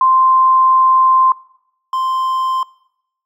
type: tone pair in turn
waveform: sine / triangle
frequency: 1044 / 1044 Hz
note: C6 / C6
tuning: -4 / -4 cents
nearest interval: unison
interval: 0 cents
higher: neither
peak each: -8 / -13 dBFS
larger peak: first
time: 0.01-1.32 / 1.93-2.63 s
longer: first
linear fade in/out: 2 ms
effects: noise-tail reverb RT60 0.8 s tail -22 dB re dry